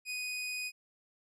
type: tone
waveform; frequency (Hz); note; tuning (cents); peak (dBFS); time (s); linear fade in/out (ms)
sawtooth; 2489; D#7; 0; -32; 0.05-0.72; 50
effects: low-pass 12000 Hz 12 dB/octave